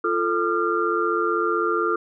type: tone cluster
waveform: sine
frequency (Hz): 346.4 / 441.9 / 1204 / 1378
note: F4 / A4 / D6 / F6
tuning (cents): -14 / +7 / +43 / -24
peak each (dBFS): -25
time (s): 0.04-1.96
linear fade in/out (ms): 5
effects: none